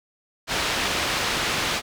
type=low-pass noise; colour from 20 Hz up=white; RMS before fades=-25 dBFS; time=0.47-1.82 s; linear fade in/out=50 ms; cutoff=3800 Hz; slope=12 dB/octave; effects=none